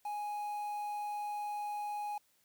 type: tone with quantisation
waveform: triangle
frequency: 830.6 Hz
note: G#5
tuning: in tune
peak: -34 dBFS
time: 0.05-2.18 s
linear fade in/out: 5 ms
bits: 9
effects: white hiss -72 dBFS RMS until 2.44 s